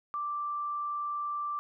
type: tone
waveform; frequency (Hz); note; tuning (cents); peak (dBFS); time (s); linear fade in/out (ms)
sine; 1174.7; D6; 0; -31; 0.14-1.59; 0
effects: none